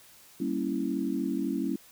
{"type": "chord", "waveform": "sine", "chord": "G diminished seventh", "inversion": "none", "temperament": "equal", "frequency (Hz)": [196, 233.1, 277.2, 329.6], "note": ["G3", "Bb3", "Db4", "Fb4"], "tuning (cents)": [0, 0, 0, 0], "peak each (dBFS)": [-34, -34, -31, -33], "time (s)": [0.4, 1.76], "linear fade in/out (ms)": 5, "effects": ["white hiss -55 dBFS RMS until 1.91 s"]}